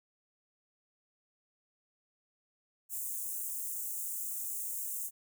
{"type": "high-pass noise", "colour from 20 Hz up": "white", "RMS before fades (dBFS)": -38, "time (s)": [2.89, 5.11], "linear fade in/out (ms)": 50, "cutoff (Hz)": 6900, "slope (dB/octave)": 48, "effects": []}